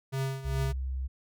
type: tone with tremolo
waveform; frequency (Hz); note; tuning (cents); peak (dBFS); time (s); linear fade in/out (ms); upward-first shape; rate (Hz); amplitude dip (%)
square; 134.3; C3; +46; -28; 0.12-0.73; 20; triangle; 2.5; 80
type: tone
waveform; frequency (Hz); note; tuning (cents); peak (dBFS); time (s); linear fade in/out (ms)
sine; 65.41; C2; 0; -30; 0.44-1.08; 20
effects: none